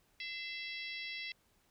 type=harmonic tone with a mistuned harmonic; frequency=663 Hz; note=E5; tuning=10 cents sharp; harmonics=3 / 4 / 5 / 6 / 7 / 8; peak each=-44 / -46 / -48 / -50 / -51 / -52 dBFS; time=0.2-1.32 s; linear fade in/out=2 ms; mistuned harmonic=3; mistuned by=+51 cents; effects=pink hiss -72 dBFS RMS until 1.7 s